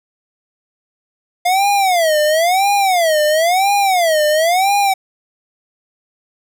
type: tone with vibrato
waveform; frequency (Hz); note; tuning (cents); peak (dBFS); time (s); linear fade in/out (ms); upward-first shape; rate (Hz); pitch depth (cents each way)
square; 698.5; F5; 0; -12; 1.45-4.94; 10; sine; 0.98; 260
effects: none